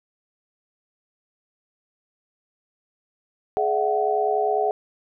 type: tone cluster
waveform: sine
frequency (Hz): 422.4 / 606 / 680 / 750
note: G#4 / D#5 / F5 / F#5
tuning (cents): +29 / -46 / -46 / +23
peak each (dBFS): -23 / -30 / -26 / -23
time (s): 3.57-4.71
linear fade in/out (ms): 0
effects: none